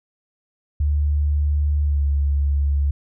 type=tone with pitch glide; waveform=sine; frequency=73.42 to 70.92 Hz; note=D2 to C#2; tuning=0 to +40 cents; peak=-16 dBFS; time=0.8-2.91 s; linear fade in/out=5 ms; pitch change=-60 cents; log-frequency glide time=1.83-2.03 s; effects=none